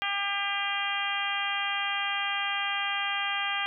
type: harmonic tone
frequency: 400 Hz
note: G4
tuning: 35 cents sharp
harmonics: 2 / 3 / 4 / 5 / 6 / 7 / 8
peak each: -35 / -35 / -35 / -35 / -35 / -35 / -35 dBFS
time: 0.02-3.66 s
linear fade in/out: 0 ms
effects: none